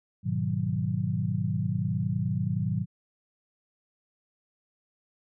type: chord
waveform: sine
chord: G# minor seventh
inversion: none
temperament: equal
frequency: 103.83 / 123.47 / 155.56 / 185 Hz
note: G#2 / B2 / D#3 / F#3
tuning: 0 / 0 / 0 / 0 cents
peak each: -31 dBFS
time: 0.23-2.86 s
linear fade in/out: 50 ms
effects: none